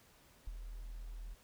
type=tone with ADSR envelope; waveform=sine; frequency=40.9 Hz; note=E1; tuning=13 cents flat; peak=-37 dBFS; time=0.47-1.35 s; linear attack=6 ms; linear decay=32 ms; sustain=-6 dB; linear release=24 ms; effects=pink hiss -65 dBFS RMS until 1.43 s